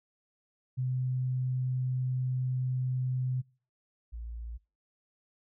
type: tone pair in turn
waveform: sine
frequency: 127.9 / 57.44 Hz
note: C3 / A#1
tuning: -39 / -25 cents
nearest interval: octave + major second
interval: 1386 cents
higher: first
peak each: -28 / -37 dBFS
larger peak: first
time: 0.77-3.42 / 4.12-4.58 s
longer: first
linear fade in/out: 20 ms
effects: noise-tail reverb RT60 0.4 s tail -25 dB re dry

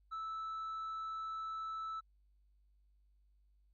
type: tone with tanh clipping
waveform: sine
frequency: 1313 Hz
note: E6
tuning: 7 cents flat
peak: -40 dBFS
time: 0.11-2.01 s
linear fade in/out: 20 ms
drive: 2 dB
effects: added 50 Hz sine -67 dBFS peak until 3.73 s + Opus 48 kbps

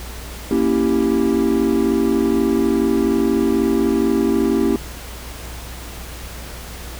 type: chord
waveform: triangle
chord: A# diminished seventh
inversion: none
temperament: equal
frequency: 233.1 / 277.2 / 329.6 / 392 Hz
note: A#3 / C#4 / E4 / G4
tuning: 0 / 0 / 0 / 0 cents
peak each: -18 dBFS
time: 0.51-4.76 s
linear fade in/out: 2 ms
effects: added 60 Hz sine -33 dBFS peak until 6.99 s + pink hiss -35 dBFS RMS until 6.99 s

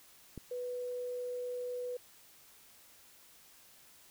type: click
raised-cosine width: 3 ms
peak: -30 dBFS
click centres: 0.377 s
type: tone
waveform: sine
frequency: 493.9 Hz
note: B4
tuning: in tune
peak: -36 dBFS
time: 0.51-1.97 s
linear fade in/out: 5 ms
effects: white hiss -60 dBFS RMS until 4.1 s

